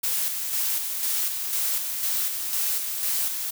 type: noise with tremolo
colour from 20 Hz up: blue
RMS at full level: -25 dBFS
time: 0.03-3.51 s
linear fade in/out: 10 ms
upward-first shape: square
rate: 2 Hz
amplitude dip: 40%
effects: none